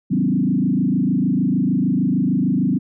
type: tone with frequency modulation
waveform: sine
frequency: 220 Hz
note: A3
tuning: in tune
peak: -15 dBFS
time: 0.1-2.79 s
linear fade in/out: 20 ms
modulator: 26.6 Hz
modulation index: 2.4
effects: none